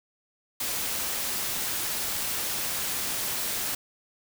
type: noise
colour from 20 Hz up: white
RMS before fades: -30 dBFS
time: 0.6-3.75 s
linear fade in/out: 5 ms
effects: none